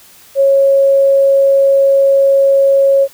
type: tone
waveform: sine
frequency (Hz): 549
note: C#5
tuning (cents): -17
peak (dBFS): -6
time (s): 0.35-3.08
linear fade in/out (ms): 50
effects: white hiss -42 dBFS RMS until 3.13 s